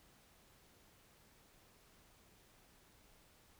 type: silence
effects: pink hiss -67 dBFS RMS until 3.59 s